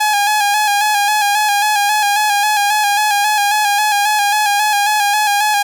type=tone with vibrato; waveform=sawtooth; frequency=830.6 Hz; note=G#5; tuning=in tune; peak=-8 dBFS; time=0-5.63 s; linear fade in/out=10 ms; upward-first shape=square; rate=3.7 Hz; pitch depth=37 cents each way; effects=none